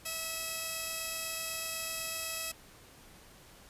5% pulse tone pair together, 650 / 2572 Hz, E5 / E7, -24 / -43 cents, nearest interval 2 octaves, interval 2381 cents, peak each -28 dBFS, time 0.05-2.52 s, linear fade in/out 10 ms, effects pink hiss -56 dBFS RMS until 3.69 s + resampled to 32000 Hz

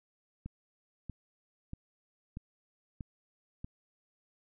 click train, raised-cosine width 5 ms, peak -28 dBFS, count 6, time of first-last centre 0.46-3.645 s, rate 1.57 Hz, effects none

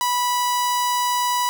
sawtooth tone with notch filter, 983 Hz, B5, 8 cents flat, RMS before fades -21 dBFS, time 0.01-1.49 s, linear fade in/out 0 ms, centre 2300 Hz, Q 1.6, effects none

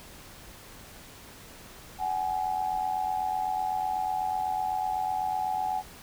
sine tone pair together, 752 / 840 Hz, F#5 / G#5, +28 / +19 cents, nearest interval major second, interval 191 cents, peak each -29 / -30 dBFS, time 1.98-5.83 s, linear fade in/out 50 ms, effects pink hiss -48 dBFS RMS until 6.02 s

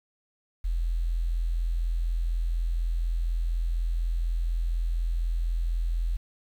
sine tone with quantisation, 42.06 Hz, E1, 36 cents sharp, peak -24 dBFS, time 0.64-6.17 s, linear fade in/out 10 ms, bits 9, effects none

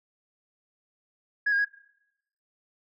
sine tone with pitch steps, 1674 / 1620 / 1657 Hz, G#6 / G#6 / G#6, +13 / -43 / -4 cents, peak -20 dBFS, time 1.46-1.649 s, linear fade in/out 10 ms, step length 63 ms, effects noise-tail reverb RT60 0.8 s tail -21 dB re dry + tanh soft clip ceiling -18 dBFS

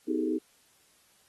sine tone cluster, 251.8 / 316.4 / 383.4 / 406.7 / 431.7 Hz, B3 / D#4 / G4 / G#4 / A4, +34 / +29 / -38 / -36 / -33 cents, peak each -33 / -29 / -35 / -36 / -36 dBFS, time 0.07-0.39 s, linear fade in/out 20 ms, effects white hiss -64 dBFS RMS until 1.28 s + AAC 32 kbps

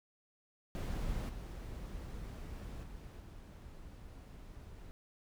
brown noise with level steps, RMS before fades -38 / -45 / -49 / -51 dBFS, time 0.75-4.91 s, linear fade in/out 0 ms, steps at 1.29 / 2.83 / 3.2 s, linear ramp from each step 5 ms, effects none

